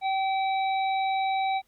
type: harmonic tone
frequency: 770 Hz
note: G5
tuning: 31 cents flat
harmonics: 1 / 3 / 5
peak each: -24 / -34 / -38 dBFS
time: 0.01-1.62 s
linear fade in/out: 50 ms
effects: pink hiss -69 dBFS RMS until 1.67 s + Opus 48 kbps